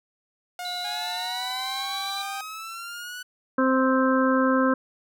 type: tone with pitch glide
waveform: sawtooth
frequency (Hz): 717 to 786.4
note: F5 to G5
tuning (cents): +45 to +5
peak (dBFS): -28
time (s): 0.59-2.41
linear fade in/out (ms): 2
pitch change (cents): +160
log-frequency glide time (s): 1.13-1.79
type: tone with vibrato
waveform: sine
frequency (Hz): 3951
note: B7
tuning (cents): 0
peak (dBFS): -31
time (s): 0.65-2.22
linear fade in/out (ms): 2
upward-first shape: square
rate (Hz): 12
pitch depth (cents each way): 8
type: linear sweep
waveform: sawtooth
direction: up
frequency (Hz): 811 to 1491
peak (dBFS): -31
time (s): 0.84-3.23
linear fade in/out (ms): 10
type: harmonic tone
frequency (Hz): 261.6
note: C4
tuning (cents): 0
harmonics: 1 / 2 / 4 / 5 / 6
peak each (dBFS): -21 / -24 / -27 / -28 / -29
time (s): 3.58-4.74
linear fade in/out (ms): 5
effects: none